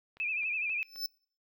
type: click train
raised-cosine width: 0.3 ms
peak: -38 dBFS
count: 4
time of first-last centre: 0.17-0.959 s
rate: 3.8 Hz
type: tone with vibrato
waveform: sine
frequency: 2503 Hz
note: D#7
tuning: 10 cents sharp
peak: -30 dBFS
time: 0.2-0.83 s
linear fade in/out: 0 ms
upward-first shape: sine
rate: 12 Hz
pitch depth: 89 cents each way
type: tone with exponential growth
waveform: square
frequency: 5274 Hz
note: E8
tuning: in tune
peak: -29 dBFS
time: 0.82-1.06 s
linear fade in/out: 1 ms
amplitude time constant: 52 ms
effects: noise-tail reverb RT60 0.5 s tail -25 dB re dry